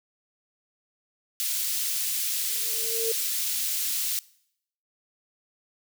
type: high-pass noise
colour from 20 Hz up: white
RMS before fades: -28 dBFS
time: 1.4-4.19 s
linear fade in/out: 0 ms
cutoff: 3200 Hz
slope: 12 dB/octave
type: tone with exponential growth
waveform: sine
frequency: 453 Hz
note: A#4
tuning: 50 cents flat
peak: -24 dBFS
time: 2.38-3.12 s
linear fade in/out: 5 ms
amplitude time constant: 160 ms
effects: noise-tail reverb RT60 0.7 s tail -22 dB re dry